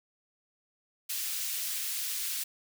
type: high-pass noise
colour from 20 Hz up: white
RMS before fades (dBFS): -34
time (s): 1.09-2.44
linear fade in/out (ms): 10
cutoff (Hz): 2400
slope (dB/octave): 12
effects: none